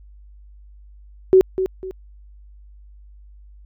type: tone with echo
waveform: sine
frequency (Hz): 376.5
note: F#4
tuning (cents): +30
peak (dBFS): -7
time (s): 1.33-1.41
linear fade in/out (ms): 0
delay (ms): 250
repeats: 2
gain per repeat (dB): -10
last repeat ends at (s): 1.91
effects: added 50 Hz sine -42 dBFS peak until 3.65 s